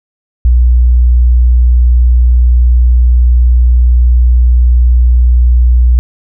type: tone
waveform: sine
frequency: 60.7 Hz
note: B1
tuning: 29 cents flat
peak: -3 dBFS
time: 0.45-5.99 s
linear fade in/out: 0 ms
effects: none